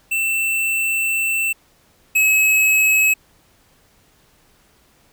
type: tone pair in turn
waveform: square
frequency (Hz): 2676 / 2569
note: E7 / E7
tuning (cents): +25 / -45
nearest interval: minor second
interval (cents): 70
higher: first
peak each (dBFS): -18 / -13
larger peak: second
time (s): 0.11-1.53 / 2.15-3.14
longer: first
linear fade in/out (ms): 10
effects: pink hiss -56 dBFS RMS until 5.12 s